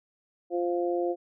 harmonic tone, 174.61 Hz, F3, in tune, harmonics 2 / 3 / 4, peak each -27 / -31 / -33 dBFS, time 0.5-1.16 s, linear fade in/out 50 ms, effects none

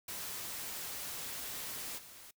white noise with level steps, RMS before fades -42 / -53 dBFS, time 0.08-2.31 s, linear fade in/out 5 ms, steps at 1.97 s, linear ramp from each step 20 ms, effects noise-tail reverb RT60 0.1 s tail -23 dB re dry

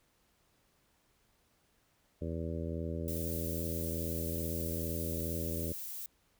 harmonic tone, 82.41 Hz, E2, in tune, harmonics 1 / 2 / 3 / 4 / 5 / 6 / 7, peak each -38 / -41 / -43 / -44 / -45 / -46 / -46 dBFS, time 2.21-5.73 s, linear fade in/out 10 ms
violet noise, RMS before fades -42 dBFS, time 3.08-6.06 s, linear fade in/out 0 ms
effects pink hiss -72 dBFS RMS until 6.39 s

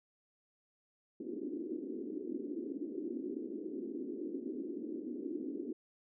white band-pass noise, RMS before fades -41 dBFS, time 1.2-5.73 s, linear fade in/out 5 ms, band 250 to 370 Hz, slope 48 dB/octave, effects none

